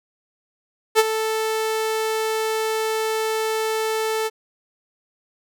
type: tone with ADSR envelope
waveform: sawtooth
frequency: 440 Hz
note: A4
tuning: in tune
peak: -6 dBFS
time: 0.95-4.3 s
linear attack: 40 ms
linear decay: 36 ms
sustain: -11 dB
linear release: 35 ms
effects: none